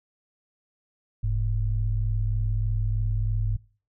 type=tone pair together; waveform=sine; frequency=42.98 / 106.2 Hz; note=F1 / G#2; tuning=-27 / +39 cents; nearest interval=octave + major third; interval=1566 cents; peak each=-25 dBFS; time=1.23-3.57 s; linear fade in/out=10 ms; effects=noise-tail reverb RT60 0.4 s tail -22 dB re dry